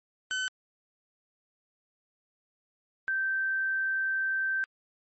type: tone pair in turn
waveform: 30% pulse / sine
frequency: 1519 / 1557.2 Hz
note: F#6 / G6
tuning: +45 / -12 cents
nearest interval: unison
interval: 43 cents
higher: second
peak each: -26 dBFS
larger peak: neither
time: 0.31-0.48 / 3.08-4.64 s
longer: second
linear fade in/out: 0 ms
effects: MP3 32 kbps